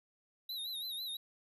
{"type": "tone with vibrato", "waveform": "square", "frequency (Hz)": 3864, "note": "B7", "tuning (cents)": -39, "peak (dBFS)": -39, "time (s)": [0.49, 1.17], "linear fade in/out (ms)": 5, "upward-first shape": "sine", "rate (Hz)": 6, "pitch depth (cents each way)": 92, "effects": []}